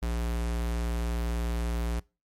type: tone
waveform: square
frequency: 58.27 Hz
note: A#1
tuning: in tune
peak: -28 dBFS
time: 0.02-2 s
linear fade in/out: 10 ms
effects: noise-tail reverb RT60 0.3 s tail -24 dB re dry + MP3 64 kbps